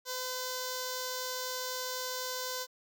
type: tone with notch filter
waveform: 5% pulse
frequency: 508 Hz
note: B4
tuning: 49 cents sharp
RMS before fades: -37 dBFS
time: 0.05-2.67 s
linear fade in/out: 50 ms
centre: 2400 Hz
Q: 0.93
effects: none